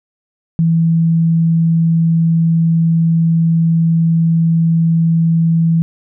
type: tone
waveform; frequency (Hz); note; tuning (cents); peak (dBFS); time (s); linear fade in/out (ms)
sine; 164.81; E3; 0; -9; 0.59-5.82; 0
effects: none